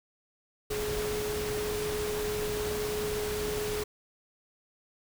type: tone in noise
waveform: sine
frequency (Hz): 421.4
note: G#4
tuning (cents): +25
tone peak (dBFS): -31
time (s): 0.7-3.84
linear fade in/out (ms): 10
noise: pink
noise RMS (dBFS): -36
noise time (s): 0.7-3.84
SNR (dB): +2
effects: none